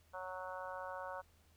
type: harmonic tone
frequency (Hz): 185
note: F#3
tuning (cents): 0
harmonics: 3 / 4 / 5 / 6 / 7 / 8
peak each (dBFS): -47 / -51 / -48 / -50 / -53 / -51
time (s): 0.13-1.22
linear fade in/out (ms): 20
effects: added 80 Hz sine -68 dBFS peak until 1.56 s + pink hiss -71 dBFS RMS until 1.56 s

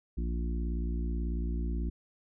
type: harmonic tone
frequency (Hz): 58.27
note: A#1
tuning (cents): 0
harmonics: 1 / 3 / 4 / 5 / 6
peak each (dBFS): -30 / -40 / -42 / -44 / -46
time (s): 0.17-1.9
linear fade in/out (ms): 10
effects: none

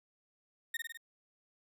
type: tone with echo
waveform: 35% pulse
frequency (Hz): 1843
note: A#6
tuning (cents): -20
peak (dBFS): -32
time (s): 0.74-0.77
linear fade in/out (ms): 5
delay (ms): 51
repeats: 4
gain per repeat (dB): -3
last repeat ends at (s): 0.974
effects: none

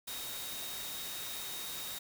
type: tone in noise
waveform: sine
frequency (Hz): 3742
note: A#7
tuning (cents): +6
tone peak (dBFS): -45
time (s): 0.07-1.99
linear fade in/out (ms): 10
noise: white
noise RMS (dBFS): -42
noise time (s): 0.07-1.99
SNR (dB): -6
effects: none

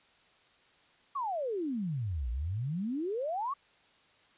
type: exponential two-way sweep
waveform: sine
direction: down then up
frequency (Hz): 1165 to 56 to 1165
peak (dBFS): -31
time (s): 1.15-3.54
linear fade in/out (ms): 10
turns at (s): 2.3
effects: white hiss -64 dBFS RMS until 4.37 s + resampled to 8000 Hz

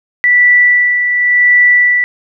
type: tone with tremolo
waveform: sine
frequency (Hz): 1965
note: B6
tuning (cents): -9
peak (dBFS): -4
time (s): 0.24-2.04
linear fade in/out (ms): 0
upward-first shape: sine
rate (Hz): 0.91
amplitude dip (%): 50
effects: none

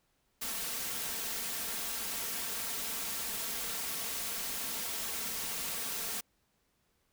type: noise with comb filter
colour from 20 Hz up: white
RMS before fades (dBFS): -37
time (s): 0.41-6.21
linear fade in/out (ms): 10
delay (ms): 4.4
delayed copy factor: +0.5
effects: pink hiss -75 dBFS RMS until 7.12 s

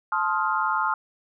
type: chord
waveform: sine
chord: F dominant seventh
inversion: first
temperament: just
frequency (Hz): 873.1 / 1047.7 / 1257.2 / 1396.9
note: A5 / C6 / Eb6 / F6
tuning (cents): -14 / +2 / +18 / 0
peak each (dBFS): -27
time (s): 0.12-0.94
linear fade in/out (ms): 2
effects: none

